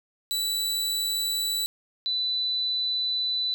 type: tone pair in turn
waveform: sawtooth / sine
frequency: 3951 / 3988 Hz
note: B7 / B7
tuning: 0 / +16 cents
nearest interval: unison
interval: 16 cents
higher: second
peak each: -22 / -24 dBFS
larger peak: first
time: 0.31-1.66 / 2.06-3.54 s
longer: second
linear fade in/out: 0 ms
effects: none